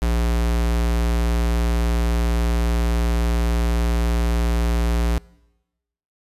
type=tone; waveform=square; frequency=58.2 Hz; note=A#1; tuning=2 cents flat; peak=-18 dBFS; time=0.02-5.18 s; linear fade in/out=0 ms; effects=noise-tail reverb RT60 1.0 s tail -24 dB re dry + resampled to 32000 Hz